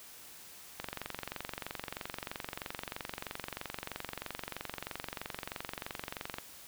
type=click train; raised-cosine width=0.3 ms; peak=-21 dBFS; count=130; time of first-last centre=0.8-6.384 s; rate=23.1 Hz; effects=white hiss -52 dBFS RMS until 6.67 s